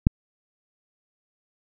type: click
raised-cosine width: 5 ms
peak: -3 dBFS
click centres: 0.069 s
effects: none